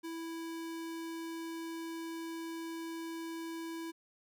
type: tone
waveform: square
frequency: 329.6 Hz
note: E4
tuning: in tune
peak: -40 dBFS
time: 0.03-3.92 s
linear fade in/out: 20 ms
effects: none